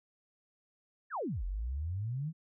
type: exponential two-way sweep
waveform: sine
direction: down then up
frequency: 1864.7 to 42.75 to 168.3 Hz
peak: -33 dBFS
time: 1.1-2.33 s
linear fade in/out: 50 ms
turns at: 1.44 s
effects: none